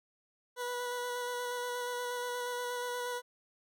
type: tone with vibrato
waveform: 20% pulse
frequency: 490 Hz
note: B4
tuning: 14 cents flat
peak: -30 dBFS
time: 0.56-3.22 s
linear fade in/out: 50 ms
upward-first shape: square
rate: 8.4 Hz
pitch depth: 11 cents each way
effects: none